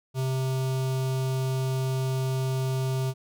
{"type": "tone with notch filter", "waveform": "square", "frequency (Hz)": 131.3, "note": "C3", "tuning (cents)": 6, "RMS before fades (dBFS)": -27, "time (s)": [0.14, 3.14], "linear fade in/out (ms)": 50, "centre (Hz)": 1800, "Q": 1.4, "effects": []}